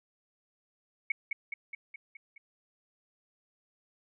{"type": "tone with echo", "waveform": "sine", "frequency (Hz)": 2217, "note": "C#7", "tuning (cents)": 0, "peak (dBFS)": -25, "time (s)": [1.1, 1.12], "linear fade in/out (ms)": 5, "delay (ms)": 210, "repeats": 6, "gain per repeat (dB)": -4, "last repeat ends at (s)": 2.38, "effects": []}